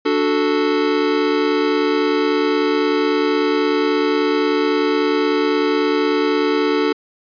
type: chord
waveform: square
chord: D major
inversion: none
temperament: equal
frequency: 293.7 / 370 / 440 Hz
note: D4 / F#4 / A4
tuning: 0 / 0 / 0 cents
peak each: -20 / -22 / -19 dBFS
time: 0.05-6.93 s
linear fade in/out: 10 ms
effects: resampled to 11025 Hz